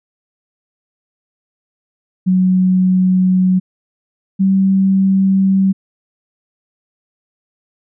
sine tone pair in turn, 185 / 192.44 Hz, F#3 / G3, 0 / -32 cents, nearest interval minor second, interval 68 cents, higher second, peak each -9 dBFS, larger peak neither, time 2.26-3.6 / 4.39-5.73 s, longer neither, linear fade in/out 20 ms, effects none

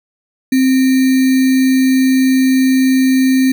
sine tone with sample-and-hold, 261.6 Hz, C4, in tune, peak -8 dBFS, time 0.52-3.52 s, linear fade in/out 5 ms, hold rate 2100 Hz, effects none

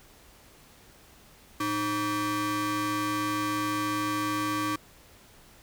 40% pulse ring-modulated tone, 419.9 Hz, G#4, 19 cents sharp, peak -23 dBFS, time 1.6-4.76 s, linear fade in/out 5 ms, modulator 727 Hz, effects pink hiss -55 dBFS RMS until 5.62 s

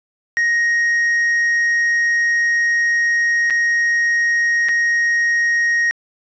triangle tone with dropouts, 1874 Hz, A#6, 9 cents sharp, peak -12 dBFS, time 0.37-5.91 s, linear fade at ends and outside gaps 0 ms, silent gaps 3.5-3.506 / 4.686-4.691 s, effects resampled to 16000 Hz + 8-bit

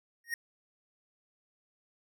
square tone with exponential growth, 1863 Hz, A#6, 2 cents flat, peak -28 dBFS, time 0.24-0.34 s, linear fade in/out 2 ms, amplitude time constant 20 ms, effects none

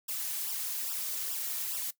blue noise with flanger, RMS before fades -35 dBFS, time 0.08-1.91 s, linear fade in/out 10 ms, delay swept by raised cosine 0.46 to 3.66 ms, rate 2.4 Hz, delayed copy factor -1, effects noise-tail reverb RT60 0.1 s tail -18 dB re dry

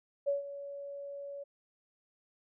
sine tone with ADSR envelope, 564 Hz, C#5, 30 cents sharp, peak -26 dBFS, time 0.26-1.44 s, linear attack 23 ms, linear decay 140 ms, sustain -14 dB, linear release 13 ms, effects none

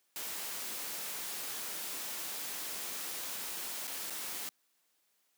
white noise with dropouts, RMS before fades -40 dBFS, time 0.16-4.49 s, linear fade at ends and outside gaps 0 ms, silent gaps 3.871-3.877 / 4.099-4.105 s, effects white hiss -75 dBFS RMS until 5.37 s + high-pass 200 Hz 12 dB/octave

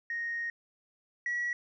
sine tone pair in turn, 1864 / 1928.6 Hz, A#6 / B6, -1 / -42 cents, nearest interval minor second, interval 59 cents, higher second, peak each -31 / -28 dBFS, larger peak second, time 0.1-0.5 / 1.26-1.53 s, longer first, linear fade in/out 2 ms, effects tanh soft clip ceiling -27 dBFS

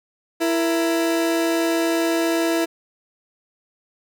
30% pulse tone pair together, 332.3 / 467.2 Hz, E4 / A#4, +14 / +4 cents, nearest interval tritone, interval 590 cents, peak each -16 / -25 dBFS, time 0.4-2.66 s, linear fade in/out 20 ms, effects none

